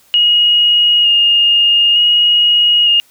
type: tone with vibrato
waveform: sine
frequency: 2861 Hz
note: F7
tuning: 41 cents sharp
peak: -7 dBFS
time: 0.14-3 s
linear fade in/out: 0 ms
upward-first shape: square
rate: 0.55 Hz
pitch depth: 14 cents each way
effects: white hiss -50 dBFS RMS until 3.1 s